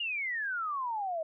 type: exponential sweep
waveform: sine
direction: down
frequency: 2892 to 622.3 Hz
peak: -31 dBFS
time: 0-1.23 s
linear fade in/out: 5 ms
effects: none